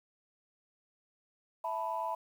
sine chord, E suspended fourth, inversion none, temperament equal, 659.3 / 880 / 987.8 Hz, E5 / A5 / B5, 0 / 0 / 0 cents, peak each -38 / -37 / -35 dBFS, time 1.64-2.15 s, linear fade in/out 5 ms, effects tanh soft clip ceiling -24 dBFS + 10-bit

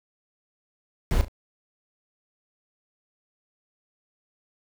brown noise with echo, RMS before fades -20 dBFS, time 1.11-1.21 s, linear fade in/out 0 ms, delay 36 ms, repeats 2, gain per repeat -11 dB, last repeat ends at 1.282 s, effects none

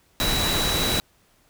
sine tone in noise, 3918 Hz, B7, 15 cents flat, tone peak -25 dBFS, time 0.2-1 s, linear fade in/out 0 ms, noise pink, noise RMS -24 dBFS, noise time 0.2-1 s, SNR -4 dB, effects pink hiss -61 dBFS RMS until 1.49 s

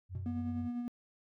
sine tone with vibrato, 92.5 Hz, F#2, in tune, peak -38 dBFS, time 0.09-0.7 s, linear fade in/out 50 ms, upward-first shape square, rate 15 Hz, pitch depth 13 cents each way
triangle tone with exponential decay, 123.47 Hz, B2, in tune, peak -34 dBFS, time 0.15-0.37 s, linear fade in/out 0 ms, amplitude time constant 46 ms
triangle tone with tremolo, 241.3 Hz, B3, 40 cents flat, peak -31 dBFS, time 0.26-0.88 s, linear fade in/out 0 ms, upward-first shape sine, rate 10 Hz, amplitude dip 40%
effects tanh soft clip ceiling -24 dBFS

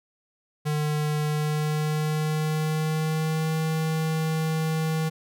square tone with pitch glide, 150.8 to 158.85 Hz, D3 to D#3, +46 to +36 cents, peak -24 dBFS, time 0.65-5.1 s, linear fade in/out 20 ms, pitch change +90 cents, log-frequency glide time 1.29-3.56 s, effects none

